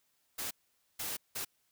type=noise bursts at uneven times; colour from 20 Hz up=white; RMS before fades=-38 dBFS; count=3; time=0.38-0.51 / 0.99-1.17 / 1.35-1.45 s; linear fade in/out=10 ms; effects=white hiss -75 dBFS RMS until 1.71 s